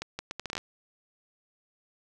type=accelerating click train; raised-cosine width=0.2 ms; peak=-17 dBFS; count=10; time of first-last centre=0.02-0.579 s; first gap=170 ms; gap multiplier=0.71; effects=none